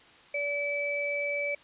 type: tone pair together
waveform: sine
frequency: 576 / 2304 Hz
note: D5 / D7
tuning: -34 / -34 cents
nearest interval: 2 octaves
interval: 2400 cents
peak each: -32 / -30 dBFS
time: 0.34-1.55 s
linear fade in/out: 5 ms
effects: white hiss -55 dBFS RMS until 1.63 s + resampled to 8000 Hz